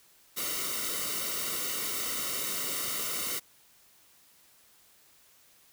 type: noise with comb filter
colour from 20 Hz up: white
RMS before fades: -33 dBFS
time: 0.36-3.4 s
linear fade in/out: 20 ms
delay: 1.2 ms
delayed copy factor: -0.75
effects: white hiss -61 dBFS RMS until 5.72 s